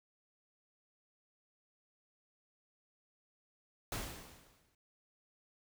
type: noise with exponential decay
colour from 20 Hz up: pink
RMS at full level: -38 dBFS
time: 3.92-4.75 s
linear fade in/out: 2 ms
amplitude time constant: 180 ms
effects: none